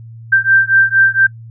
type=beating tone pair; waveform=sine; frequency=1568 / 1572.3 Hz; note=G6 / G6; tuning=0 / +5 cents; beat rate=4.3 Hz; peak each=-11 / -11 dBFS; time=0.32-1.27 s; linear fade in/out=10 ms; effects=noise-tail reverb RT60 0.1 s tail -21 dB re dry + added 114 Hz sine -31 dBFS peak until 1.5 s